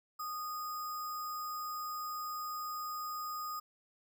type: tone with sample-and-hold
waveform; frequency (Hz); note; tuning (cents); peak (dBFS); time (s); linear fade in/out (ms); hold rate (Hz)
sine; 1234; D#6; -15; -37; 0.19-3.6; 10; 6300
effects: none